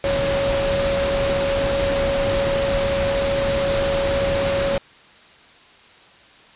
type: tone in noise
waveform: sine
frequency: 554.4 Hz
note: C#5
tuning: in tune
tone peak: -19 dBFS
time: 0.04-4.78 s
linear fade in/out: 2 ms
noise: pink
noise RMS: -24 dBFS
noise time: 0.04-4.78 s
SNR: +2 dB
effects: white hiss -48 dBFS RMS until 6.55 s + resampled to 8000 Hz